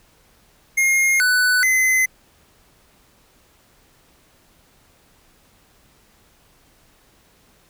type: tone with pitch steps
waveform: square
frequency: 2136 / 1493 / 2044 Hz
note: C7 / F#6 / C7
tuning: +35 / +15 / -41 cents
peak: -15 dBFS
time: 0.77-2.06 s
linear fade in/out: 10 ms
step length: 430 ms
effects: pink hiss -56 dBFS RMS until 7.69 s